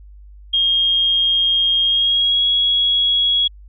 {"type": "tone with pitch glide", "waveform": "sine", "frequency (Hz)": [3238, 3329], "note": ["G#7", "G#7"], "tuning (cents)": [-45, 3], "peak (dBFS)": -13, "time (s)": [0.53, 3.48], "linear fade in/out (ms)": 10, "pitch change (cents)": 48, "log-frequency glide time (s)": [1.85, 2.46], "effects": ["added 50 Hz sine -38 dBFS peak until 3.68 s"]}